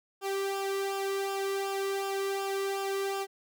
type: tone with flanger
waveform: sawtooth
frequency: 392 Hz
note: G4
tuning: in tune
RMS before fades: -32 dBFS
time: 0.21-3.27 s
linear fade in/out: 50 ms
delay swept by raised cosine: 0.48 to 1.21 ms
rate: 2.7 Hz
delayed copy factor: -0.7
effects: none